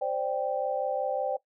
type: chord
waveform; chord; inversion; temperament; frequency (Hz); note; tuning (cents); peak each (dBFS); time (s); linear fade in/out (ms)
sine; C suspended second; none; just; 523.3 / 588.7 / 784.9; C5 / D5 / G5; 0 / +4 / +2; -31; 0.01-1.37; 10
effects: noise-tail reverb RT60 0.1 s tail -18 dB re dry